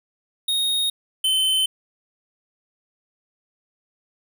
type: tone pair in turn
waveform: square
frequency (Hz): 3729 / 3065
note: A#7 / G7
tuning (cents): 0 / -40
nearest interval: minor third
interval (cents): 340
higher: first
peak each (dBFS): -20 / -18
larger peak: second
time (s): 0.48-0.9 / 1.24-1.66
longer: neither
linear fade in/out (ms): 5
effects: none